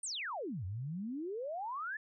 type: exponential two-way sweep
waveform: sine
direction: down then up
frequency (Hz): 9380 to 87.7 to 1780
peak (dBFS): -37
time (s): 0.03-1.97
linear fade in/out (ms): 5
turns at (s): 0.65
effects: none